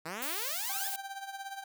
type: exponential sweep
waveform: 5% pulse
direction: up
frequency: 152.4 to 1830 Hz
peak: -26 dBFS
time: 0.05-0.88 s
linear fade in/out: 10 ms
type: noise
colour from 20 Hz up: blue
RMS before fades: -37 dBFS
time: 0.22-0.96 s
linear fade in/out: 2 ms
type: tone with tremolo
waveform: 30% pulse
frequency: 784 Hz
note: G5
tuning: in tune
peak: -34 dBFS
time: 0.69-1.64 s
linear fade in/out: 5 ms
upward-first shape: triangle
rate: 17 Hz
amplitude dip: 75%
effects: none